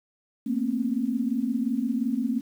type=tone cluster; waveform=sine; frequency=224.6 / 241.9 / 267.5 Hz; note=A3 / B3 / C4; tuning=+36 / -36 / +38 cents; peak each=-28 dBFS; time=0.46-2.41 s; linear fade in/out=10 ms; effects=9-bit